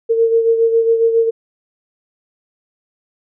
sine beating tone pair, 455.8 / 463.1 Hz, A#4 / A#4, -39 / -11 cents, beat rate 7.3 Hz, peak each -11 / -19 dBFS, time 0.09-1.31 s, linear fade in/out 20 ms, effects none

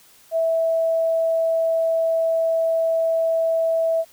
sine tone, 655 Hz, E5, 11 cents flat, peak -17 dBFS, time 0.31-4.05 s, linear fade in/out 50 ms, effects white hiss -52 dBFS RMS until 4.12 s

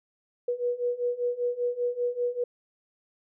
sine beating tone pair, 483.8 / 488.9 Hz, B4 / B4, -36 / -18 cents, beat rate 5.1 Hz, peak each -30 / -28 dBFS, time 0.48-2.44 s, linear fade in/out 5 ms, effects none

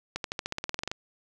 accelerating click train, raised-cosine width 0.2 ms, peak -14 dBFS, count 14, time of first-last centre 0.16-0.915 s, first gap 82 ms, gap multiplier 0.94, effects none

